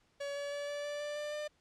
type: tone with pitch steps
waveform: 45% pulse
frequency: 566 / 570.6 / 575.2 / 579.9 / 584.6 / 589.4 / 594.1 / 599 Hz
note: C#5 / C#5 / D5 / D5 / D5 / D5 / D5 / D5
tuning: +36 / +50 / -36 / -22 / -8 / +6 / +20 / +34 cents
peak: -37 dBFS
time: 0.2-1.48 s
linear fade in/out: 10 ms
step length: 160 ms
effects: pink hiss -72 dBFS RMS until 1.6 s + low-pass 7000 Hz 12 dB/octave